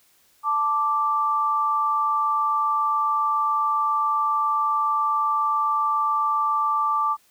sine tone pair together, 880 / 1172.7 Hz, A5 / D6, 0 / -3 cents, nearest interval perfect fourth, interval 497 cents, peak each -26 / -20 dBFS, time 0.43-7.17 s, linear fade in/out 50 ms, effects white hiss -60 dBFS RMS until 7.3 s

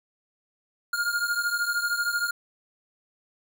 square beating tone pair, 1411 / 1424 Hz, F6 / F6, +17 / +33 cents, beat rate 13 Hz, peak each -27 / -30 dBFS, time 0.93-2.31 s, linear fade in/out 5 ms, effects none

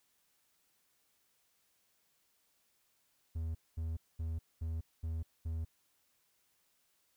triangle tone bursts, 81 Hz, E2, 30 cents flat, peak -33 dBFS, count 6, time 3.35-5.65 s, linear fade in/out 10 ms, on 200 ms, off 220 ms, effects white hiss -75 dBFS RMS until 7.16 s

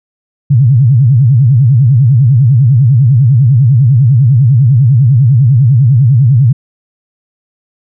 sine tone with vibrato, 127.2 Hz, C3, 48 cents flat, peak -3 dBFS, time 0.5-6.53 s, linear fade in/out 10 ms, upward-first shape sine, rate 10 Hz, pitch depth 240 cents each way, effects none

